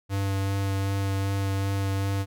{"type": "tone with vibrato", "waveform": "square", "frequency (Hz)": 98, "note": "G2", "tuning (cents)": 0, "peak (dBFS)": -25, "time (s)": [0.09, 2.26], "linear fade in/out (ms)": 50, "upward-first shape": "sine", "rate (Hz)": 2.6, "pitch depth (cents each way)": 11, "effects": []}